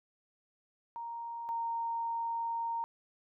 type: tone pair in turn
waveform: sine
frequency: 932.3 / 924.8 Hz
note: A#5 / A#5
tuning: 0 / -14 cents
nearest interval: unison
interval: 14 cents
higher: first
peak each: -38 / -32 dBFS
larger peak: second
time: 0.96-1.49 / 1.49-2.84 s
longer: second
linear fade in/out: 0 ms
effects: none